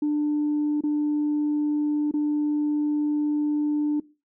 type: tone with dropouts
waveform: sine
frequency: 297.3 Hz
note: D4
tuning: 21 cents sharp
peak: -19 dBFS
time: 0.02-4 s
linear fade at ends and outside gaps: 5 ms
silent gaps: 0.809-0.836 / 2.113-2.138 s
effects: noise-tail reverb RT60 0.3 s tail -21 dB re dry + tanh soft clip ceiling -18 dBFS